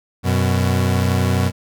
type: tone pair together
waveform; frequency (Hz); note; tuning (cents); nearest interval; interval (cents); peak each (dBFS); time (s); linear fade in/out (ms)
30% pulse; 92.4 / 123.95; F#2 / B2; -2 / +7; perfect fourth; 509; -14 / -17; 0.23-1.52; 50
effects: none